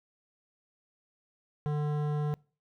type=tone with hard clipping; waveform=triangle; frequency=148.7 Hz; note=D3; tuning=22 cents sharp; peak=-30 dBFS; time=1.66-2.34 s; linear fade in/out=0 ms; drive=18 dB; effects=noise-tail reverb RT60 0.4 s tail -25 dB re dry